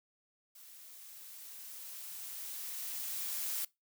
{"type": "noise with level ramp", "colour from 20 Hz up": "blue", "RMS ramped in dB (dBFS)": [-55, -36], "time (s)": [0.55, 3.65], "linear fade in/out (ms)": 5, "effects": ["noise-tail reverb RT60 0.2 s tail -22 dB re dry"]}